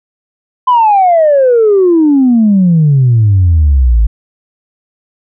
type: exponential sweep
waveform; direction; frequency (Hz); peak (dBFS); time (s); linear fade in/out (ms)
sine; down; 1027 to 51.9; -3; 0.67-4.07; 10
effects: tanh soft clip ceiling -1 dBFS